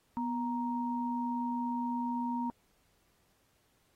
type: tone pair together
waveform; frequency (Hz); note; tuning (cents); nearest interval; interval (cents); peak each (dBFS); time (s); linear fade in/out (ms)
sine; 244.7 / 935.1; B3 / A#5; -16 / +5; octave + major seventh; 2321; -33 / -35; 0.17-2.5; 0
effects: pink hiss -72 dBFS RMS until 3.95 s + AAC 48 kbps